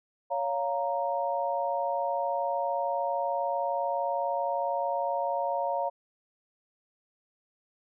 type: chord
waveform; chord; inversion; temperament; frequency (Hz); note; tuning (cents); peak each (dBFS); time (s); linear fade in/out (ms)
sine; Bb minor; first; just; 559.4 / 699.2 / 932.3; Db5 / F5 / Bb5; +16 / +2 / 0; -31; 0.3-5.9; 20
effects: none